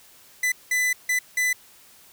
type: tone bursts at uneven times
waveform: 45% pulse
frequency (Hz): 2000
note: B6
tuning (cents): +21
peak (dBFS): -20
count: 4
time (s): 0.43-0.52 / 0.71-0.93 / 1.09-1.19 / 1.37-1.53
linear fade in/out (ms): 5
effects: white hiss -52 dBFS RMS until 2.12 s